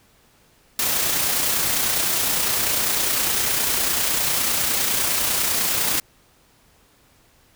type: noise with amplitude modulation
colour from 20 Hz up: white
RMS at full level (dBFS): -20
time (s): 0.79-6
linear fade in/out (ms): 2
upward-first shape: sine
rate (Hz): 29.9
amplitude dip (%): 30
effects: pink hiss -57 dBFS RMS until 7.55 s